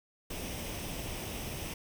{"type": "noise with comb filter", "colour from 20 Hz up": "pink", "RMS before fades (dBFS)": -39, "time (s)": [0.3, 1.74], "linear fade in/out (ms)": 5, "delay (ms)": 0.35, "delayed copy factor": 0.5, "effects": []}